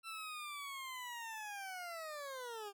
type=linear sweep; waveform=20% pulse; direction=down; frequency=1346 to 392 Hz; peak=-39 dBFS; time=0.03-2.73 s; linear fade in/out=50 ms; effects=none